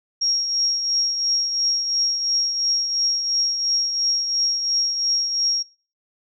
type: tone with tremolo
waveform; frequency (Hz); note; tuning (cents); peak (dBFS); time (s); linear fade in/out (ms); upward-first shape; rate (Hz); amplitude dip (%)
sine; 5588; F8; 0; -16; 0.21-5.63; 10; triangle; 2.9; 55
effects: noise-tail reverb RT60 0.4 s tail -24 dB re dry